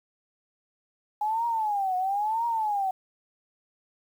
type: tone with vibrato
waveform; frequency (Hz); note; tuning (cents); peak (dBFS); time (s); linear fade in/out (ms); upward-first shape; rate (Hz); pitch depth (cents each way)
sine; 830.6; G#5; 0; -24; 1.21-2.91; 5; triangle; 1; 230
effects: 9-bit